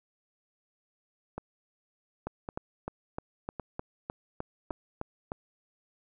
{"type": "two click trains", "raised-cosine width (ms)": 1, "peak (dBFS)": [-22, -20], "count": [4, 11], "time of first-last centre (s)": [[1.38, 4.706], [2.27, 5.319]], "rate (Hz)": [0.902, 3.28], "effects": []}